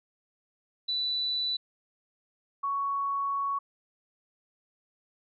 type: tone pair in turn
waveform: sine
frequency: 3972 / 1114.6 Hz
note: B7 / C#6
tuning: +9 / +9 cents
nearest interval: octave + minor seventh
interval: 2200 cents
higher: first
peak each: -27 dBFS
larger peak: neither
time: 0.88-1.57 / 2.63-3.59 s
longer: second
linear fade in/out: 10 ms
effects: none